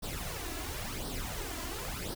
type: noise with flanger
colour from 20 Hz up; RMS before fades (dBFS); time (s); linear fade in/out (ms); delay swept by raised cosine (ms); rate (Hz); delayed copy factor
pink; -38; 0.02-2.15; 20; 0.21 to 3.01; 0.95; +0.65
effects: none